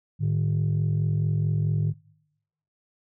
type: tone pair together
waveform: sine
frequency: 107.62 / 152.2 Hz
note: A2 / D#3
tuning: -38 / -38 cents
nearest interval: tritone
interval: 600 cents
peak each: -22 / -22 dBFS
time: 0.19-1.94 s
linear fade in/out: 50 ms
effects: noise-tail reverb RT60 0.9 s tail -25 dB re dry + tanh soft clip ceiling -18 dBFS